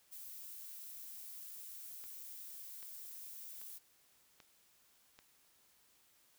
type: noise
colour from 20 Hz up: violet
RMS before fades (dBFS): -50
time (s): 0.11-3.79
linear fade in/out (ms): 20
type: click train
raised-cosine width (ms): 0.2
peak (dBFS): -39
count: 5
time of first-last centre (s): 2.04-5.19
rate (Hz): 1.27
effects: white hiss -70 dBFS RMS until 6.38 s